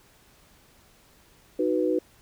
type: chord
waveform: sine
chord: B major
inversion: first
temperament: equal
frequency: 311.1 / 370 / 493.9 Hz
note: D#4 / F#4 / B4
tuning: 0 / 0 / 0 cents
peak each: -26 dBFS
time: 1.59-1.99 s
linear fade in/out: 5 ms
effects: pink hiss -58 dBFS RMS until 2.21 s